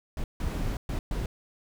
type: noise bursts at uneven times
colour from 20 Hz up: brown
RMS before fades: -30 dBFS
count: 4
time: 0.17-0.24 / 0.4-0.77 / 0.89-0.99 / 1.11-1.26 s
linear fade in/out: 2 ms
effects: none